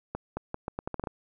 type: accelerating click train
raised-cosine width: 1 ms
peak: -18 dBFS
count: 10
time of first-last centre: 0.15-1.072 s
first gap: 220 ms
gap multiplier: 0.79
effects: none